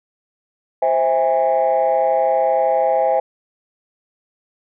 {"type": "chord", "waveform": "sine", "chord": "C augmented", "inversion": "none", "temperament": "just", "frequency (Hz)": [523.3, 654.1, 817.6], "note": ["C5", "E5", "G#5"], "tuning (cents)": [0, -14, -27], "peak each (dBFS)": -17, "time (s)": [0.82, 3.2], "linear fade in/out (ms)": 5, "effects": ["tanh soft clip ceiling -8 dBFS"]}